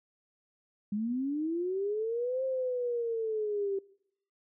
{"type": "linear two-way sweep", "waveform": "sine", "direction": "up then down", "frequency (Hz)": [200.6, 530, 387.5], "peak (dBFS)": -29, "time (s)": [0.92, 3.79], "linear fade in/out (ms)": 5, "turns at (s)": 2.44, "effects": ["noise-tail reverb RT60 0.7 s tail -22 dB re dry"]}